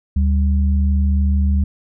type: tone pair together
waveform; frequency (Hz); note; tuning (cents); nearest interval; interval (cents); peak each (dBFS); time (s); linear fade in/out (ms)
sine; 73.42 / 196.01; D2 / G3; 0 / 0; octave + perfect fourth; 1700; -13 / -22; 0.16-1.64; 5
effects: none